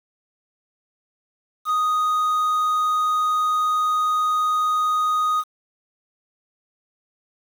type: tone with quantisation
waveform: triangle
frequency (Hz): 1244.5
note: D#6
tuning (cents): 0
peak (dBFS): -16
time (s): 1.65-5.44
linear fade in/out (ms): 50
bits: 7
effects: none